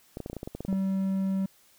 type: clicks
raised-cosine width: 2 ms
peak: -22 dBFS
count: 12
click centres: 0.171 / 0.203 / 0.261 / 0.299 / 0.331 / 0.367 / 0.431 / 0.475 / 0.55 / 0.606 / 0.65 / 0.728 s
type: tone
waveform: triangle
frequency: 192.3 Hz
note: G3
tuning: 33 cents flat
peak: -23 dBFS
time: 0.68-1.46 s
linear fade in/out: 5 ms
effects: white hiss -61 dBFS RMS until 1.78 s